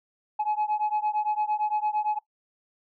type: beating tone pair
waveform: sine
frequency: 844 / 852.8 Hz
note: G#5 / G#5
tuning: +28 / +46 cents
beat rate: 8.8 Hz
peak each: -25 / -26 dBFS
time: 0.39-2.19 s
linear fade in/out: 10 ms
effects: noise-tail reverb RT60 0.1 s tail -20 dB re dry + tanh soft clip ceiling -20 dBFS